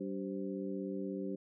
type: harmonic tone with a mistuned harmonic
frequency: 96.5 Hz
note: G2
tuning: 27 cents flat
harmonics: 2 / 3 / 4 / 5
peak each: -40 / -41 / -42 / -46 dBFS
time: 0-1.36 s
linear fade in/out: 10 ms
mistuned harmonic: 5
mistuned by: +120 cents
effects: none